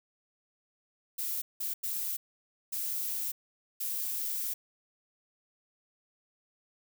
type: noise bursts at uneven times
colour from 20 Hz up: violet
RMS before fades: -34 dBFS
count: 5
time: 1.18-1.42 / 1.6-1.74 / 1.83-2.17 / 2.72-3.32 / 3.8-4.54 s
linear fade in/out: 10 ms
effects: none